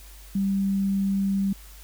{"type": "tone", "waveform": "sine", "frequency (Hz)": 196, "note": "G3", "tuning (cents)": 0, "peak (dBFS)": -21, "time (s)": [0.35, 1.53], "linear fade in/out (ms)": 5, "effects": ["added 50 Hz sine -44 dBFS peak until 1.83 s", "white hiss -50 dBFS RMS until 1.83 s"]}